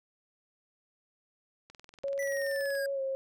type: click train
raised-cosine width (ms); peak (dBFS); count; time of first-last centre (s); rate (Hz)
0.2; -34; 23; 1.7-2.753; 20.9
type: tone with pitch glide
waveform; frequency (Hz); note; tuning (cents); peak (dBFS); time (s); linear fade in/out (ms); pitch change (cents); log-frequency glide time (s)
sine; 554.4 to 536.1; C#5 to C5; 0 to +42; -30; 2.04-3.15; 0; -58; 2.93-3.01
type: exponential sweep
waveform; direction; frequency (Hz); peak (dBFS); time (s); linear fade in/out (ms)
square; down; 1986 to 1609; -36; 2.19-2.86; 2
effects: none